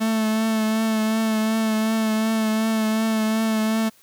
45% pulse tone with vibrato, 220 Hz, A3, in tune, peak -19 dBFS, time 0-3.9 s, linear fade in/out 20 ms, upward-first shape triangle, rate 2.7 Hz, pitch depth 26 cents each way, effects white hiss -55 dBFS RMS until 4.02 s

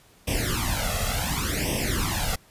pink noise with flanger, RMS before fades -26 dBFS, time 0.27-2.36 s, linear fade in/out 10 ms, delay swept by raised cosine 0.35 to 1.55 ms, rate 0.69 Hz, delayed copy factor +1, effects pink hiss -56 dBFS RMS until 2.5 s + resampled to 32000 Hz

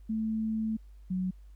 sine tone pair in turn, 220 / 185 Hz, A3 / F#3, 0 / 0 cents, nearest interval minor third, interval 300 cents, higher first, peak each -28 dBFS, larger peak neither, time 0.09-0.77 / 1.1-1.31 s, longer first, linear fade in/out 10 ms, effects added 50 Hz sine -48 dBFS peak until 1.55 s + pink hiss -73 dBFS RMS until 1.55 s

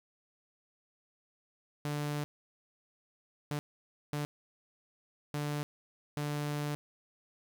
sawtooth tone bursts at uneven times, 147.2 Hz, D3, 4 cents sharp, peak -29 dBFS, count 5, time 1.85-2.24 / 3.51-3.59 / 4.13-4.25 / 5.34-5.63 / 6.17-6.75 s, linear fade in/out 0 ms, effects 10-bit

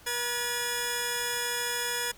10% pulse tone pair together, 481.5 / 1701.6 Hz, B4 / G#6, -44 / +42 cents, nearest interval octave + minor seventh, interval 2186 cents, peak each -24 / -22 dBFS, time 0.06-2.12 s, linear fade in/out 10 ms, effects pink hiss -54 dBFS RMS until 2.17 s

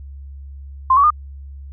sine tone with pitch steps, 1046.5 / 1128.1 / 1216.1 Hz, C6 / C#6 / D#6, 0 / +30 / -40 cents, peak -9 dBFS, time 0.9-1.104 s, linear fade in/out 5 ms, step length 68 ms, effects added 69 Hz sine -32 dBFS peak until 1.72 s

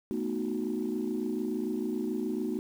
sine chord, B dominant seventh, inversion third, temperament equal, 220 / 246.9 / 311.1 / 370 Hz, A3 / B3 / D#4 / F#4, 0 / 0 / 0 / 0 cents, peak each -34 dBFS, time 0.11-2.59 s, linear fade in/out 0 ms, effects tanh soft clip ceiling -22 dBFS + 9-bit

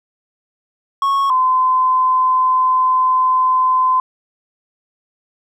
triangle / sine tone pair in turn, 1101 / 1026.4 Hz, C#6 / C6, -12 / -34 cents, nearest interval minor second, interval 122 cents, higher first, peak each -11 dBFS, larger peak neither, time 1.02-1.3 / 1.3-4 s, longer second, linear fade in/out 2 ms, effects none

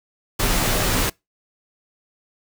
pink noise with comb filter, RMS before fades -20 dBFS, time 0.39-1.1 s, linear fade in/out 10 ms, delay 14 ms, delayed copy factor -0.55, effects noise-tail reverb RT60 0.2 s tail -25 dB re dry

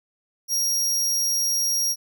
sawtooth tone, 5630 Hz, F8, 13 cents sharp, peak -18 dBFS, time 0.48-1.96 s, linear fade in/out 50 ms, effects none

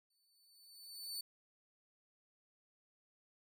sawtooth tone with exponential growth, 4505 Hz, C#8, 27 cents sharp, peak -37 dBFS, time 0.1-1.21 s, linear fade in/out 5 ms, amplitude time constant 240 ms, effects none

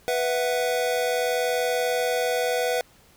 square chord, B suspended fourth, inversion none, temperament equal, 493.9 / 659.3 / 740 Hz, B4 / E5 / F#5, 0 / 0 / 0 cents, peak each -25 / -29 / -30 dBFS, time 0.08-2.81 s, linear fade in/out 0 ms, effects pink hiss -56 dBFS RMS until 3.16 s

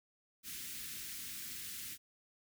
white band-stop noise, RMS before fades -45 dBFS, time 0.43-1.98 s, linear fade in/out 50 ms, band 320 to 1600 Hz, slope 24 dB/octave, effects none

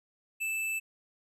square tone, 2637 Hz, E7, in tune, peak -31 dBFS, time 0.4-0.8 s, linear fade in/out 20 ms, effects resampled to 32000 Hz

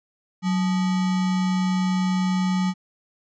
sine tone with sample-and-hold, 185 Hz, F#3, in tune, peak -19 dBFS, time 0.42-2.74 s, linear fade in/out 50 ms, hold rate 1050 Hz, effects resampled to 16000 Hz

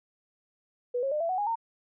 sine tone with pitch steps, 490 / 543.7 / 603.3 / 669.4 / 742.7 / 824.1 / 914.4 Hz, B4 / C#5 / D5 / E5 / F#5 / G#5 / A#5, -14 / -34 / +46 / +26 / +6 / -14 / -34 cents, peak -26 dBFS, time 0.94-1.556 s, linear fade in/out 10 ms, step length 88 ms, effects none

